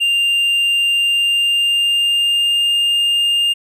triangle tone with pitch glide, 2794 to 2812 Hz, F7 to F7, 0 to +11 cents, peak -11 dBFS, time 0-3.54 s, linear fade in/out 20 ms, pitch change +11 cents, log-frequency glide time 0.94-2.74 s, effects none

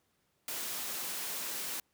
white high-pass noise, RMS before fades -38 dBFS, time 0.48-1.8 s, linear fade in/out 2 ms, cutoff 170 Hz, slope 12 dB/octave, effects pink hiss -75 dBFS RMS until 1.93 s + high-pass 80 Hz 12 dB/octave

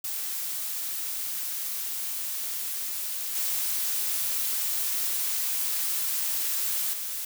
blue noise with level steps, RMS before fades -32 / -28 / -33 dBFS, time 0.04-7.25 s, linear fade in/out 5 ms, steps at 3.35 / 6.93 s, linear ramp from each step 5 ms, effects none

